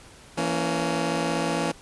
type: chord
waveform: 15% pulse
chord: A# diminished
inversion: second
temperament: just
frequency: 167.82 / 233.1 / 279.7 Hz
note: E3 / A#3 / C#4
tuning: +31 / 0 / +16 cents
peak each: -21 / -24 / -22 dBFS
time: 0.37-1.72 s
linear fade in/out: 10 ms
effects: pink hiss -49 dBFS RMS until 1.81 s + resampled to 24000 Hz